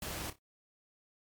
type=noise with echo; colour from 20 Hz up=pink; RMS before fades=-40 dBFS; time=0.02-0.3 s; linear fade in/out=2 ms; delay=29 ms; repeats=3; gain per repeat=-12 dB; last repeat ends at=0.387 s; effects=MP3 96 kbps